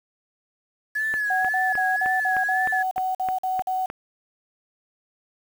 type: tone with vibrato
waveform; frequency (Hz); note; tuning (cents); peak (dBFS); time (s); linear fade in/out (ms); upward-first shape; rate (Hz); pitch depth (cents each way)
sine; 1702; G#6; +42; -22; 0.95-2.83; 10; sine; 1.9; 55
type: click train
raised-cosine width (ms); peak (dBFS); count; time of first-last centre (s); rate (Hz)
0.5; -17; 10; 1.14-3.901; 3.26
type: tone bursts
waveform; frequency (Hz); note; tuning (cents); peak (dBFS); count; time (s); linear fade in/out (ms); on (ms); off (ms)
sine; 748; F#5; +19; -22; 11; 1.3-3.86; 5; 190; 47
effects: 7-bit